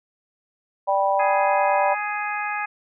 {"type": "chord", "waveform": "sine", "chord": "G major", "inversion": "second", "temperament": "just", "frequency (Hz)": [588, 784, 980], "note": ["D5", "G5", "B5"], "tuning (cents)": [2, 0, -14], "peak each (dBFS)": [-22, -21, -23], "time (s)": [0.87, 1.95], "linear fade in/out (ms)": 20}
{"type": "harmonic tone", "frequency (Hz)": 416.5, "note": "G#4", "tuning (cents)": 5, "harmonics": [2, 3, 4, 5, 6], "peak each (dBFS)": [-28, -31, -30, -33, -32], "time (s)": [1.19, 2.66], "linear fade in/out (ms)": 10}
{"effects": []}